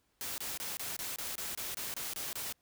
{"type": "noise bursts", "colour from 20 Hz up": "white", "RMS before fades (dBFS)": -39, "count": 12, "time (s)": [0.21, 2.525], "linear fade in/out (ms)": 0, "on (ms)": 170, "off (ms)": 25, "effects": ["pink hiss -75 dBFS RMS until 2.61 s"]}